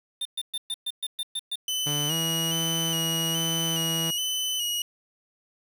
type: tone bursts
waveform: square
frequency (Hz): 3600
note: A7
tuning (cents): +39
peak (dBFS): -28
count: 9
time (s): 0.21-1.557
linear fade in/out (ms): 5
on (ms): 43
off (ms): 120
type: tone with vibrato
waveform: sawtooth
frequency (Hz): 2960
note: F#7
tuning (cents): 0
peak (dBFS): -23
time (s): 1.68-4.82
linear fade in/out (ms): 2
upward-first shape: square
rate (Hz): 1.2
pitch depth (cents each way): 36
type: tone with pitch glide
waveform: sawtooth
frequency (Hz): 146.83 to 163.86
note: D3 to E3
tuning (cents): 0 to -10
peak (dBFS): -25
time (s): 1.86-4.11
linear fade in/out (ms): 10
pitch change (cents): +190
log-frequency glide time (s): 2.07-2.13
effects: 8-bit